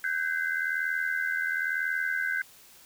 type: tone cluster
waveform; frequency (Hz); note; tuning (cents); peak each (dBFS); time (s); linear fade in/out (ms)
sine; 1525 / 1606 / 2054; G6 / G6 / C7; -48 / +41 / -33; -29 / -31 / -35; 0.04-2.42; 2
effects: white hiss -54 dBFS RMS until 2.85 s